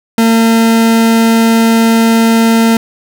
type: tone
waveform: 40% pulse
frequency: 227.1 Hz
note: A#3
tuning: 45 cents flat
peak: -5 dBFS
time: 0.18-2.77 s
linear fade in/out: 2 ms
effects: none